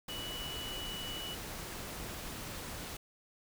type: tone in noise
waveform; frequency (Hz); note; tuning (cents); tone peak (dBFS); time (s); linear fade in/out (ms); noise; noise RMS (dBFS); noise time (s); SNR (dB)
sine; 2949; F#7; -6; -41; 0.09-1.35; 5; pink; -43; 0.08-2.97; -1
effects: none